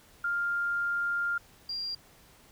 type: tone pair in turn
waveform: sine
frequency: 1400 / 4771 Hz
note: F6 / D8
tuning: +4 / +26 cents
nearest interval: octave + major sixth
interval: 2122 cents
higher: second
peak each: -27 / -32 dBFS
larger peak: first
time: 0.24-1.38 / 1.69-1.95 s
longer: first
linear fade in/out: 5 ms
effects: pink hiss -58 dBFS RMS until 2.51 s